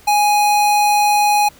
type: tone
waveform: square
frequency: 830.6 Hz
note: G#5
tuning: in tune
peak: -12 dBFS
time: 0.07-1.49 s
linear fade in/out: 10 ms
effects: pink hiss -46 dBFS RMS until 1.59 s